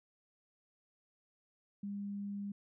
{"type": "tone", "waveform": "sine", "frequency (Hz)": 201.6, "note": "G3", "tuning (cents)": 49, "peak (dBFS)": -38, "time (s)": [1.83, 2.52], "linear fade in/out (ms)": 5, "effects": []}